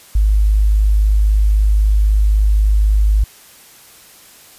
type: tone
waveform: sine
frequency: 51.91 Hz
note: G#1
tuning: in tune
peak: -9 dBFS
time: 0.15-3.24 s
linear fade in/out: 5 ms
effects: white hiss -43 dBFS RMS until 4.58 s + resampled to 32000 Hz